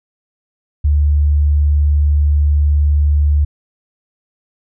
sine tone, 73.42 Hz, D2, in tune, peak -9 dBFS, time 0.84-3.45 s, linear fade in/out 10 ms, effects none

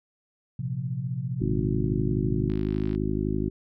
sine chord, Bb suspended second, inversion none, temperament equal with one note detuned, 115.8 / 130.81 / 174.61 Hz, Bb2 / C3 / F3, -11 / 0 / 0 cents, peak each -34 / -29 / -35 dBFS, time 0.59-2.51 s, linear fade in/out 5 ms
harmonic tone, 51.91 Hz, G#1, in tune, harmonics 1 / 2 / 3 / 4 / 5 / 6 / 7, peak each -32 / -32 / -32 / -32 / -32 / -32 / -32 dBFS, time 1.4-3.5 s, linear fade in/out 20 ms
click train, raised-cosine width 0.3 ms, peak -29 dBFS, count 25, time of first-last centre 2.5-2.949 s, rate 53.4 Hz
effects none

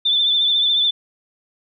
sine tone with vibrato, 3532 Hz, A7, 6 cents sharp, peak -14 dBFS, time 0.05-0.91 s, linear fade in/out 10 ms, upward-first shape triangle, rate 14 Hz, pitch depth 47 cents each way, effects none

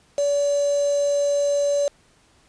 sine tone with quantisation, 573 Hz, D5, 43 cents flat, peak -18 dBFS, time 0.18-1.88 s, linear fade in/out 2 ms, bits 5, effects pink hiss -58 dBFS RMS until 2.48 s + resampled to 22050 Hz

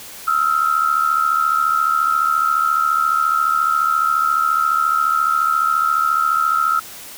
sine tone pair together, 1290.6 / 1365 Hz, E6 / F6, -37 / -40 cents, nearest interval minor second, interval 97 cents, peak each -17 dBFS, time 0.27-6.8 s, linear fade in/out 10 ms, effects white hiss -36 dBFS RMS until 7.17 s

